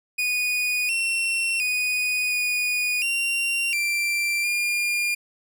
40% pulse tone with pitch steps, 2470 / 2716 / 2479 / 2463 / 2760 / 2357 / 2412 Hz, D#7 / F7 / D#7 / D#7 / F7 / D7 / D7, -13 / -49 / -7 / -18 / -21 / +6 / +46 cents, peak -21 dBFS, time 0.18-5.15 s, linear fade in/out 10 ms, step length 710 ms, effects none

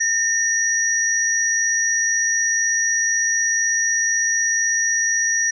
sine tone pair together, 1819 / 5798 Hz, A#6 / F#8, -43 / -36 cents, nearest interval octave + minor sixth, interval 2007 cents, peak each -20 / -19 dBFS, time 0-5.51 s, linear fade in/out 10 ms, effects none

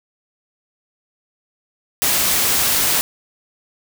white noise, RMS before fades -17 dBFS, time 2.02-3.01 s, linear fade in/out 0 ms, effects none

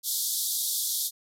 white band-pass noise, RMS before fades -29 dBFS, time 0.03-1.11 s, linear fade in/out 50 ms, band 3400 to 15000 Hz, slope 96 dB/octave, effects none

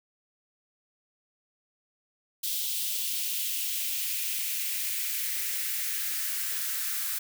blue noise with high-pass filter sweep, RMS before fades -31 dBFS, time 2.43-7.19 s, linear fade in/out 10 ms, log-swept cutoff 3400 to 1400 Hz, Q 2.3, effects none

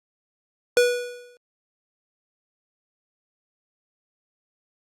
square tone with exponential decay, 488.2 Hz, B4, 20 cents flat, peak -13 dBFS, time 0.77-1.37 s, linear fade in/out 1 ms, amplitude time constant 130 ms, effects low-pass 11000 Hz 12 dB/octave + Opus 48 kbps

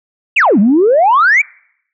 sine exponential two-way sweep, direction down then up, 2960 to 188.9 to 2400 Hz, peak -5 dBFS, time 0.36-1.42 s, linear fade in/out 10 ms, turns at 0.59 s, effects noise-tail reverb RT60 0.7 s tail -26 dB re dry + tanh soft clip ceiling -2 dBFS

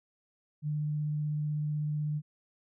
sine tone with vibrato, 150 Hz, D3, 37 cents sharp, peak -29 dBFS, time 0.62-2.22 s, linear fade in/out 50 ms, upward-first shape sine, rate 16 Hz, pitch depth 10 cents each way, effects none

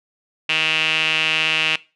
sawtooth tone with band-pass filter, 157.7 Hz, D#3, 24 cents sharp, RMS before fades -19 dBFS, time 0.49-1.76 s, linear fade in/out 5 ms, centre 2700 Hz, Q 6.4, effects noise-tail reverb RT60 0.3 s tail -20 dB re dry + resampled to 24000 Hz

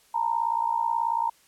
sine tone with amplitude modulation, 924 Hz, A#5, 16 cents flat, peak -19 dBFS, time 0.14-1.3 s, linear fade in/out 10 ms, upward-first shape sine, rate 58.4 Hz, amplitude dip 85%, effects white hiss -60 dBFS RMS until 1.47 s + low-pass 12000 Hz 12 dB/octave

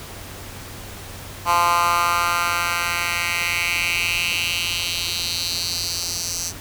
10% pulse tone with high-pass filter sweep, 173 Hz, F3, 16 cents flat, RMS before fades -22 dBFS, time 1.45-6.53 s, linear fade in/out 50 ms, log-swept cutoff 990 to 5900 Hz, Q 3.2, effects added 95 Hz sine -40 dBFS peak until 6.6 s + pink hiss -37 dBFS RMS until 6.6 s

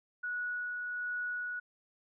sine tone with tremolo, 1465 Hz, F#6, 18 cents flat, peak -33 dBFS, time 0.23-1.6 s, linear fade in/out 10 ms, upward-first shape sine, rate 1.3 Hz, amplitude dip 25%, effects none

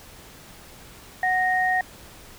sine tone pair together, 740 / 1860.5 Hz, F#5 / A#6, 0 / -4 cents, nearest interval octave + major third, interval 1596 cents, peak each -22 dBFS, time 1.23-1.81 s, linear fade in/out 2 ms, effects pink hiss -46 dBFS RMS until 2.38 s

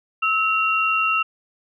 sine tone pair together, 1300 / 2751 Hz, E6 / F7, -24 / -27 cents, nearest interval octave + minor second, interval 1297 cents, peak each -20 dBFS, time 0.22-1.23 s, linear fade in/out 10 ms, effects none

